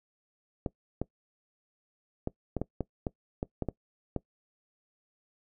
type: clicks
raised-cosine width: 2 ms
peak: -17 dBFS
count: 11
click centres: 0.662 / 1.016 / 2.274 / 2.567 / 2.616 / 2.807 / 3.068 / 3.429 / 3.623 / 3.687 / 4.163 s
effects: noise-tail reverb RT60 0.1 s tail -21 dB re dry